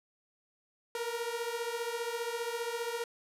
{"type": "beating tone pair", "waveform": "sawtooth", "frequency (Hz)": [462.1, 477.1], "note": ["A#4", "A#4"], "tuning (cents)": [-15, 40], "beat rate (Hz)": 15, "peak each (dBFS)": [-33, -33], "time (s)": [0.95, 3.04], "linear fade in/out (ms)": 2, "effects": ["resampled to 32000 Hz"]}